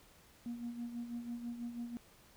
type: tone with tremolo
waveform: sine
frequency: 237.5 Hz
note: A#3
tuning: 33 cents sharp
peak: -36 dBFS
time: 0.46-1.97 s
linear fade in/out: 0 ms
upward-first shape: sine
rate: 6.1 Hz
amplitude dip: 65%
effects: tanh soft clip ceiling -35 dBFS + pink hiss -63 dBFS RMS until 2.36 s